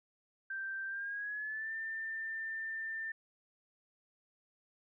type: tone with pitch glide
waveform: sine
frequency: 1568 to 1790.8 Hz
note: G6 to A6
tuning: 0 to +30 cents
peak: -37 dBFS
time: 0.5-3.12 s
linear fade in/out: 5 ms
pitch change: +230 cents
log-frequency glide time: 0.87-1.73 s
effects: none